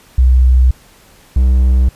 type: tone pair in turn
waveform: sine / triangle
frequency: 63.3 / 63.61 Hz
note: B1 / C2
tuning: +43 / -48 cents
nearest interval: unison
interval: 9 cents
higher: second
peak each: -5 dBFS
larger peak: neither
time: 0.18-0.71 / 1.36-1.89 s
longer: neither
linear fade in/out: 5 ms
effects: pink hiss -45 dBFS RMS until 1.95 s + resampled to 32000 Hz